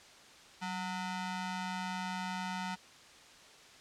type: ring-modulated tone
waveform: sawtooth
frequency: 549 Hz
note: C#5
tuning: 17 cents flat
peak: -29 dBFS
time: 0.61-2.76 s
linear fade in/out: 20 ms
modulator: 361 Hz
effects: white hiss -56 dBFS RMS until 3.8 s + low-pass 6000 Hz 12 dB/octave